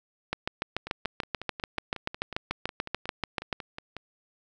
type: two click trains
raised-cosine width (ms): 0.3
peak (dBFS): -21 / -12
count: 18 / 23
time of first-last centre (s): 0.87-3.967 / 0.33-3.528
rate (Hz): 5.49 / 6.88
effects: none